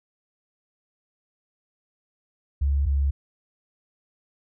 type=tone pair in turn; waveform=sine; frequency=70.1 / 69.66 Hz; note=C#2 / C#2; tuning=+20 / +9 cents; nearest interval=unison; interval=11 cents; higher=first; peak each=-19 dBFS; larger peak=neither; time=2.61-2.86 / 2.86-3.11 s; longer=neither; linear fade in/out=10 ms; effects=none